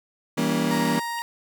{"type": "chord", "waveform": "35% pulse", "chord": "E diminished seventh", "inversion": "none", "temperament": "just", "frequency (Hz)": [164.81, 197.78, 237.3, 284.8], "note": ["E3", "G3", "Bb3", "Db4"], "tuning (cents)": [0, 16, 31, 47], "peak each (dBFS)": [-26, -27, -23, -26], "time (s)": [0.37, 1], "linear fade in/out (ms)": 10}
{"type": "tone", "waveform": "30% pulse", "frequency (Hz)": 937, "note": "A#5", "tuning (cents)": 9, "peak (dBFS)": -25, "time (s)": [0.71, 1.22], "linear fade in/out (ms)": 0}
{"type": "tone with exponential growth", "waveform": "sine", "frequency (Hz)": 2820, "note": "F7", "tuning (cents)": 16, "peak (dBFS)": -31, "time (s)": [1.1, 1.19], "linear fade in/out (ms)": 0, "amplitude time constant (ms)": 19}
{"effects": []}